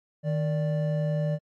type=tone pair together; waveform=triangle; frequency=155.2 / 586 Hz; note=D#3 / D5; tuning=-4 / -4 cents; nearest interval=octave + major seventh; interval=2300 cents; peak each=-23 / -29 dBFS; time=0.23-1.39 s; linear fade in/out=50 ms; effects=AAC 64 kbps